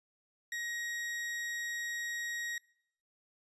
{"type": "tone", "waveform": "40% pulse", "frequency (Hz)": 1890, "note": "A#6", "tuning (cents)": 23, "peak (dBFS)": -35, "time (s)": [0.52, 2.58], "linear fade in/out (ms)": 2, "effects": ["noise-tail reverb RT60 0.7 s tail -25 dB re dry", "resampled to 24000 Hz"]}